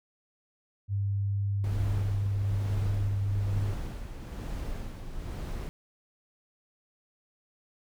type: tone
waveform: sine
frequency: 99.9 Hz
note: G2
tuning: 33 cents sharp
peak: -26 dBFS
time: 0.88-3.75 s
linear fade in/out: 50 ms
type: noise with tremolo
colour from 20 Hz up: brown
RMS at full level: -34 dBFS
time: 1.64-5.69 s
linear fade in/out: 0 ms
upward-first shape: sine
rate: 1.1 Hz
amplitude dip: 50%
effects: none